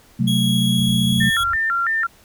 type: chord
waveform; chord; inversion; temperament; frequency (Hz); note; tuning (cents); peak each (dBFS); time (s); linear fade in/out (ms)
sine; F# diminished; second; equal with one note detuned; 129.38 / 185 / 220; C3 / F#3 / A3; -19 / 0 / 0; -20; 0.19-1.3; 10
type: tone with pitch glide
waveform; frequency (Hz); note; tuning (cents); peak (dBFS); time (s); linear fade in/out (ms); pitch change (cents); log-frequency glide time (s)
45% pulse; 3322 to 3343; G#7 to G#7; 0 to +11; -21; 0.27-1.44; 10; +11; 0.42-1.24
type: low-pass noise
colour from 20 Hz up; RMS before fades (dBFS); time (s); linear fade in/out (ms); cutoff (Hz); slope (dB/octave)
white; -36; 0.77-1.56; 2; 120; 96
type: tone with vibrato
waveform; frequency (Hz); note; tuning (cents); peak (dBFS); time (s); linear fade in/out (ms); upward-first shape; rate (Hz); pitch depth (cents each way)
sine; 1573; G6; +6; -17; 1.2-2.07; 10; square; 3; 230
effects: pink hiss -51 dBFS RMS until 2.24 s